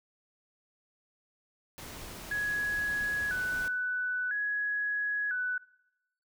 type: noise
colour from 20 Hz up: pink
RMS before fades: -44 dBFS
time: 1.78-3.68 s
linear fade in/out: 0 ms
type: tone with vibrato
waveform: sine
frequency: 1580 Hz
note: G6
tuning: 13 cents sharp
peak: -29 dBFS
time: 2.31-5.58 s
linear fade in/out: 5 ms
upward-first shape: square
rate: 0.5 Hz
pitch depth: 100 cents each way
effects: noise-tail reverb RT60 0.8 s tail -19 dB re dry